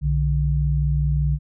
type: tone pair together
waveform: sine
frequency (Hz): 61.8 / 146.99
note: B1 / D3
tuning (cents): +2 / +2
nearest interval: octave + minor third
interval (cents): 1500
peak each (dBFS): -20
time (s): 0.01-1.39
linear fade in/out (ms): 50
effects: none